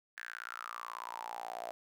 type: tone with high-pass filter sweep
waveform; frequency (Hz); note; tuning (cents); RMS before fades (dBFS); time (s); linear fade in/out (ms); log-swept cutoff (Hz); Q
sawtooth; 58.27; A#1; 0; -44; 0.17-1.71; 0; 1700 to 660; 8.3
effects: none